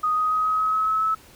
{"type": "tone with pitch steps", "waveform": "sine", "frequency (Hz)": [1244.5, 1252.4, 1260.4, 1268.4, 1276.5, 1284.7, 1292.9, 1301.1], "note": ["D#6", "D#6", "D#6", "D#6", "D#6", "E6", "E6", "E6"], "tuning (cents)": [0, 11, 22, 33, 44, -45, -34, -23], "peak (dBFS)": -19, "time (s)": [0.03, 1.15], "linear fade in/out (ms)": 10, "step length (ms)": 140, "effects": ["pink hiss -50 dBFS RMS until 1.35 s"]}